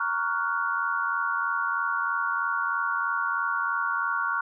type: chord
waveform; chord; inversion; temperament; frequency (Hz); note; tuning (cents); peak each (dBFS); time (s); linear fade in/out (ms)
sine; Gb major seventh; first; equal with one note detuned; 932.3 / 1120.3 / 1396.9 / 1480; Bb5 / Db6 / F6 / Gb6; 0 / +18 / 0 / 0; -34 / -29 / -28 / -31; 0-4.41; 5
effects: none